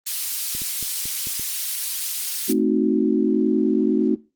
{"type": "high-pass noise", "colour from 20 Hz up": "pink", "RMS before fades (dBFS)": -26, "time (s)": [0.06, 2.53], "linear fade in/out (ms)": 10, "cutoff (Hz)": 4600, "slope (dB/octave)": 12}
{"type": "clicks", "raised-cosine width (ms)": 3, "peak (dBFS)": -24, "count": 6, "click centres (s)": [0.55, 0.619, 0.827, 1.056, 1.271, 1.396]}
{"type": "chord", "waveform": "sine", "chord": "A diminished seventh", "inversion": "none", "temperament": "equal", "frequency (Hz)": [220, 261.6, 311.1, 370], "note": ["A3", "C4", "Eb4", "Gb4"], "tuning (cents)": [0, 0, 0, 0], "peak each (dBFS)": -22, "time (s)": [2.48, 4.16], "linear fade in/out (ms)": 20}
{"effects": ["noise-tail reverb RT60 0.3 s tail -22 dB re dry", "Opus 24 kbps"]}